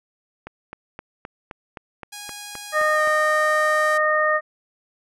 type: click train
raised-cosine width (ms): 0.5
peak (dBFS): -19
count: 11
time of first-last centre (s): 0.47-3.074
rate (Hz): 3.84
type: tone with pitch glide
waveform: 5% pulse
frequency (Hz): 824 to 778.7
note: G#5 to G5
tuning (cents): -14 to -12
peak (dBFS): -22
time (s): 2.12-3.98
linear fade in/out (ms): 10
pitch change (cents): -98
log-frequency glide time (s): 2.94-3.01
type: harmonic tone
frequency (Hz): 614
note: D#5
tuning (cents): -23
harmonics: 1 / 2 / 3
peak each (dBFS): -21 / -21 / -21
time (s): 2.72-4.41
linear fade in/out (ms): 50
effects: none